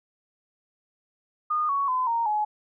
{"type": "tone with pitch steps", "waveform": "sine", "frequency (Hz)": [1224, 1115.9, 1017.4, 927.6, 845.7], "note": ["D#6", "C#6", "C6", "A#5", "G#5"], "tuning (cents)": [-29, 11, -49, -9, 31], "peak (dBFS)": -22, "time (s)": [1.5, 2.45], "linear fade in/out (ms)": 10, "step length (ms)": 190, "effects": []}